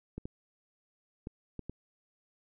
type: clicks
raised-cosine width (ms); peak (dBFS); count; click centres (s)
3; -26; 5; 0.18 / 0.255 / 1.271 / 1.593 / 1.696
effects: none